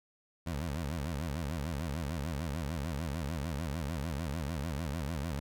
20% pulse tone with vibrato, 76.8 Hz, D#2, 22 cents flat, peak -29 dBFS, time 0.46-5.4 s, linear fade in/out 10 ms, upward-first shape sine, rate 6.7 Hz, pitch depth 220 cents each way, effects none

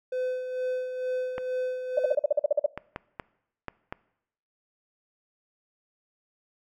triangle tone with tremolo, 508 Hz, B4, 49 cents sharp, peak -24 dBFS, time 0.12-2.15 s, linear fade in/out 5 ms, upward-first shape sine, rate 2.2 Hz, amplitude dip 50%
clicks, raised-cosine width 0.5 ms, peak -18 dBFS, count 6, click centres 1.381 / 2.776 / 2.961 / 3.198 / 3.683 / 3.925 s
sine tone bursts, 587 Hz, D5, 1 cent flat, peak -18 dBFS, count 11, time 1.97-2.662 s, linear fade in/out 5 ms, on 22 ms, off 45 ms
effects noise-tail reverb RT60 0.8 s tail -22 dB re dry

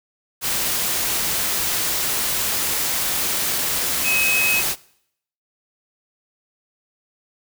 sine tone in noise, 2549 Hz, D#7, 41 cents sharp, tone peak -18 dBFS, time 4.03-4.63 s, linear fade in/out 50 ms, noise white, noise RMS -22 dBFS, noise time 0.41-4.76 s, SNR +1 dB, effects noise-tail reverb RT60 0.7 s tail -22 dB re dry

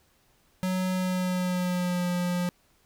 square tone with pitch glide, 185 to 177.57 Hz, F#3 to F3, 0 to +29 cents, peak -26 dBFS, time 0.63-2.49 s, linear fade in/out 0 ms, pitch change -71 cents, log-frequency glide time 0.93-2.08 s, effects pink hiss -65 dBFS RMS until 2.85 s

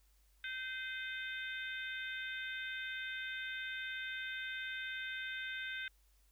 harmonic tone with a mistuned harmonic, 517 Hz, C5, 21 cents flat, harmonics 3 / 4 / 5 / 6 / 7, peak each -42 / -47 / -49 / -52 / -48 dBFS, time 0.44-5.88 s, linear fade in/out 2 ms, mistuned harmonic 5, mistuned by -34 cents, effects added 50 Hz sine -67 dBFS peak until 6.31 s + white hiss -75 dBFS RMS until 6.31 s

